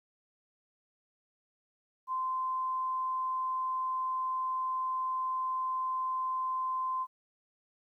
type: tone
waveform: sine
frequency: 1036 Hz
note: C6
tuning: 17 cents flat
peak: -30 dBFS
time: 2.07-7.07 s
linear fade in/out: 50 ms
effects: 12-bit